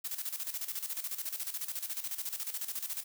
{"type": "noise with tremolo", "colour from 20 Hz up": "blue", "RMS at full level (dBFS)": -36, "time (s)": [0.04, 3.04], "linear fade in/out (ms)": 10, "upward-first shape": "square", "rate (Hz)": 14, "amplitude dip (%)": 70, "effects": []}